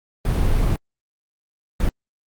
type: noise bursts at uneven times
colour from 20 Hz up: brown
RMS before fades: -18 dBFS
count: 2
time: 0.25-0.76 / 1.8-1.89 s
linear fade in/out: 2 ms
effects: Opus 32 kbps